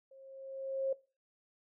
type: tone with level ramp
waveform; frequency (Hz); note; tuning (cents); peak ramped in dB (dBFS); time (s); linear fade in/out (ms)
sine; 537; C5; +45; -54 to -28; 0.11-0.93; 5
effects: noise-tail reverb RT60 0.3 s tail -20 dB re dry